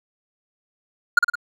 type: tone with echo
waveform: triangle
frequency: 1419 Hz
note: F6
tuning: 27 cents sharp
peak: -6 dBFS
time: 1.17-1.19 s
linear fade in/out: 5 ms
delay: 55 ms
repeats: 3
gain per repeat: -5 dB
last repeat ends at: 1.355 s
effects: none